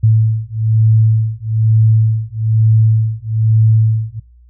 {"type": "beating tone pair", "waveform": "sine", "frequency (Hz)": [110, 111.1], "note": ["A2", "A2"], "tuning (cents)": [0, 17], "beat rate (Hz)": 1.1, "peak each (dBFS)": -12, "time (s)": [0.03, 4.2], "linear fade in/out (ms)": 10, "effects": ["noise-tail reverb RT60 0.3 s tail -24 dB re dry", "added 60 Hz sine -41 dBFS peak until 4.49 s"]}